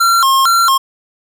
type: tone with vibrato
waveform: square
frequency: 1211 Hz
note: D#6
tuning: 47 cents flat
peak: -9 dBFS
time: 0-0.78 s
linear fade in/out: 10 ms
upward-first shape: square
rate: 2.2 Hz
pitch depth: 210 cents each way
effects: none